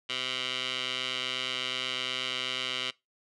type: tone with band-pass filter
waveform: 15% pulse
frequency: 128.2 Hz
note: C3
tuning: 35 cents flat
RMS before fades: -33 dBFS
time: 0.09-2.91 s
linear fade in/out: 10 ms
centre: 3100 Hz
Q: 3.1
effects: noise-tail reverb RT60 0.2 s tail -22 dB re dry + resampled to 24000 Hz